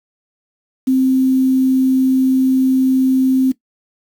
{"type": "tone with quantisation", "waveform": "sine", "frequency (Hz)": 261.6, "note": "C4", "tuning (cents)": 0, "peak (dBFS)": -10, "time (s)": [0.87, 3.52], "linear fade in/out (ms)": 10, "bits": 6, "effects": ["noise-tail reverb RT60 0.1 s tail -17 dB re dry"]}